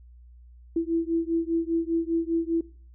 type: beating tone pair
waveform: sine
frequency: 329.6 / 334.6 Hz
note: E4 / E4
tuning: 0 / +26 cents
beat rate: 5 Hz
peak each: -26 dBFS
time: 0.76-2.61 s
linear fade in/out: 5 ms
effects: noise-tail reverb RT60 0.4 s tail -20 dB re dry + added 60 Hz sine -47 dBFS peak until 2.94 s